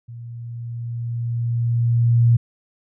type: tone with level ramp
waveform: sine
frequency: 117.9 Hz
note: A#2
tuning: 20 cents sharp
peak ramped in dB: -33 to -10 dBFS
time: 0.08-2.37 s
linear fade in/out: 10 ms
effects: none